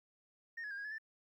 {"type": "tone with pitch steps", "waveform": "sine", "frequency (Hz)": [1840, 1693, 1604, 1644, 1709, 1770], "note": ["A#6", "G#6", "G6", "G#6", "G#6", "A6"], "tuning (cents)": [-23, 33, 39, -18, 49, 10], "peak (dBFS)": -39, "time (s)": [0.57, 0.984], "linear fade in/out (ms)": 10, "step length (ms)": 69, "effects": ["tanh soft clip ceiling -39 dBFS", "13-bit"]}